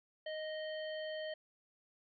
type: harmonic tone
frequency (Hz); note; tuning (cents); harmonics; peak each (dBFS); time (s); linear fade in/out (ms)
622.3; D#5; 0; 1 / 3 / 5 / 7; -40 / -48 / -49 / -57; 0.26-1.34; 5
effects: none